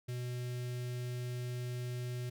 square tone with notch filter, 123.47 Hz, B2, in tune, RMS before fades -39 dBFS, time 0.08-2.3 s, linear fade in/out 10 ms, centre 980 Hz, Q 0.79, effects none

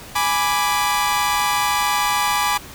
sawtooth chord, G# diminished, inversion none, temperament equal, 830.6 / 987.8 / 1174.7 Hz, G#5 / B5 / D6, 0 / 0 / 0 cents, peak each -18 dBFS, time 0.15-2.58 s, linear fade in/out 10 ms, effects pink hiss -38 dBFS RMS until 2.74 s

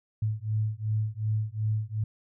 sine beating tone pair, 106.8 / 109.5 Hz, G#2 / A2, +49 / -8 cents, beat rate 2.7 Hz, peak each -29 dBFS, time 0.22-2.04 s, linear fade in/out 5 ms, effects none

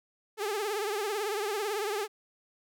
sawtooth tone with vibrato, 415.3 Hz, G#4, in tune, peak -26 dBFS, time 0.37-2.08 s, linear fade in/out 50 ms, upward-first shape triangle, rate 18 Hz, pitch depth 130 cents each way, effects none

